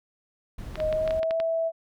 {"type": "noise", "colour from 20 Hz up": "brown", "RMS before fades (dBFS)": -37, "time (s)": [0.58, 1.2], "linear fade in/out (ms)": 5}
{"type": "clicks", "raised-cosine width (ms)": 0.3, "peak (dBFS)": -18, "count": 8, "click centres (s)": [0.756, 0.802, 0.927, 1.077, 1.108, 1.231, 1.309, 1.401]}
{"type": "tone with pitch glide", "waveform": "sine", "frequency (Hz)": [622.3, 656.3], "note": ["D#5", "E5"], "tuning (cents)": [0, -8], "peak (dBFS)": -23, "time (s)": [0.77, 1.72], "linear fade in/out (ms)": 50, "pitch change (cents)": 92, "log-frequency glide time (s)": [0.89, 1.36]}
{"effects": []}